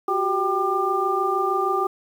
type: tone cluster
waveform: sine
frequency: 365.6 / 392 / 781 / 1197 Hz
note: F#4 / G4 / G5 / D6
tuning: -21 / 0 / -7 / +33 cents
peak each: -26 / -26 / -26 / -23 dBFS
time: 0.08-1.87 s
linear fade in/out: 5 ms
effects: 8-bit